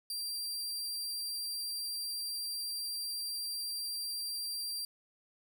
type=tone; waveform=sawtooth; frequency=4722 Hz; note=D8; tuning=9 cents sharp; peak=-33 dBFS; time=0.1-4.85 s; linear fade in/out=2 ms; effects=none